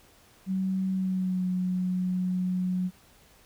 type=tone with pitch glide; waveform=sine; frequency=189.3 to 182.85 Hz; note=F#3 to F#3; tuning=+40 to -20 cents; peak=-25 dBFS; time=0.46-2.91 s; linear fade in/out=50 ms; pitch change=-60 cents; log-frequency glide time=0.91-1.46 s; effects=pink hiss -58 dBFS RMS until 3.45 s